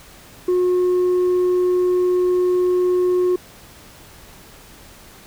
sine tone with tanh clipping, 361.6 Hz, F#4, 40 cents flat, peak -15 dBFS, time 0.48-3.36 s, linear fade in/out 5 ms, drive 2 dB, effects pink hiss -44 dBFS RMS until 5.26 s

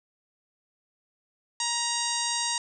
harmonic tone, 943 Hz, A#5, 20 cents sharp, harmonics 1 / 2 / 3 / 4 / 5 / 6 / 7 / 8 / 9, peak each -33 / -37 / -37 / -34 / -34 / -36 / -33 / -39 / -35 dBFS, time 1.6-2.58 s, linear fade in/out 2 ms, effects none

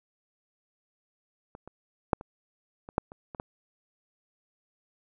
clicks, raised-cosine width 1 ms, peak -29 / -30 / -7 / -27 / -28 / -9 / -30 / -26 / -20 dBFS, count 9, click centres 1.551 / 1.676 / 2.132 / 2.211 / 2.889 / 2.981 / 3.119 / 3.348 / 3.399 s, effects none

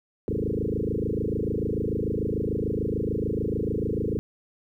sine tone with frequency modulation, 261.9 Hz, C4, 2 cents sharp, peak -24 dBFS, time 0.28-4.19 s, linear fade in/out 0 ms, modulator 26.8 Hz, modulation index 7.8, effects 11-bit

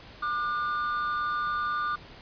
triangle tone pair together, 1196.6 / 1449 Hz, D6 / F#6, +32 / -37 cents, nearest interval minor third, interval 331 cents, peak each -26 / -31 dBFS, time 0.22-1.96 s, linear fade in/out 10 ms, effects pink hiss -48 dBFS RMS until 2.21 s + resampled to 11025 Hz

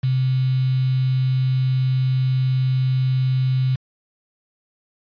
sine tone with quantisation, 129.9 Hz, C3, 12 cents flat, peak -16 dBFS, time 0.03-3.76 s, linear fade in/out 10 ms, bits 6, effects resampled to 11025 Hz

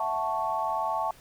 sine chord, F# minor seventh, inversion third, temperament equal, 659.3 / 740 / 880 / 1108.7 Hz, E5 / F#5 / A5 / C#6, 0 / 0 / 0 / 0 cents, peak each -33 / -34 / -29 / -32 dBFS, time 0-1.11 s, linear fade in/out 2 ms, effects pink hiss -54 dBFS RMS until 1.2 s

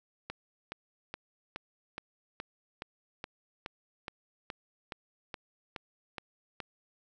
click train, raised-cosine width 0.3 ms, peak -22 dBFS, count 16, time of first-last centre 0.3-6.603 s, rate 2.38 Hz, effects none

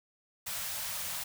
white band-stop noise, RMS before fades -37 dBFS, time 0.46-1.24 s, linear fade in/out 10 ms, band 200 to 530 Hz, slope 48 dB/octave, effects none

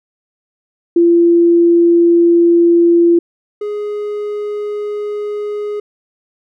sine / triangle tone pair in turn, 341.5 / 416.3 Hz, F4 / G#4, -39 / +4 cents, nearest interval minor third, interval 343 cents, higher second, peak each -6 / -16 dBFS, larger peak first, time 0.96-3.19 / 3.61-5.8 s, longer first, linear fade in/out 5 ms, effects none

